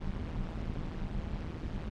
brown noise with amplitude modulation, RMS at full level -33 dBFS, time 0-1.9 s, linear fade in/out 20 ms, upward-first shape sine, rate 162 Hz, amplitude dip 90%, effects low-pass 4000 Hz 12 dB/octave + AAC 64 kbps

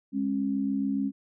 sine tone pair together, 205.1 / 272.1 Hz, G#3 / C#4, -21 / -32 cents, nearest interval perfect fourth, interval 489 cents, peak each -29 / -27 dBFS, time 0.12-1.12 s, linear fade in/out 50 ms, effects none

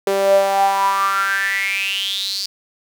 sawtooth tone with high-pass filter sweep, 196 Hz, G3, in tune, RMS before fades -18 dBFS, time 0.07-2.46 s, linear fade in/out 2 ms, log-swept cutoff 450 to 4800 Hz, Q 9.8, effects none

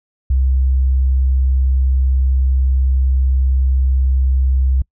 sine tone, 65.41 Hz, C2, in tune, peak -11 dBFS, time 0.3-4.82 s, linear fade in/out 5 ms, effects noise-tail reverb RT60 0.1 s tail -26 dB re dry

